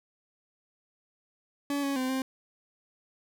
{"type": "tone with pitch steps", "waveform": "40% pulse", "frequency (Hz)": [283.9, 277.8, 257.9, 263], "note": ["C#4", "C#4", "C4", "C4"], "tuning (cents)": [41, 4, -25, 9], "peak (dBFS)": -27, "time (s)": [1.7, 2.22], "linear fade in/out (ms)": 2, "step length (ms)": 130, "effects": []}